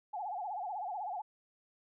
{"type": "tone with vibrato", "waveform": "sine", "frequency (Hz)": 780, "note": "G5", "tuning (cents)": -9, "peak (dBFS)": -36, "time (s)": [0.13, 1.22], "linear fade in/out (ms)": 10, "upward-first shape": "sine", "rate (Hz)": 16, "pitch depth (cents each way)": 180, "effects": []}